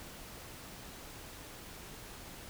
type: silence
effects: pink hiss -49 dBFS RMS until 2.49 s